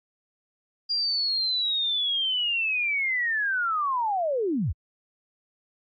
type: linear sweep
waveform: sine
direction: down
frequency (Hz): 4819 to 53.1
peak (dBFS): -23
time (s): 0.89-4.73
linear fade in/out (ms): 20
effects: AAC 48 kbps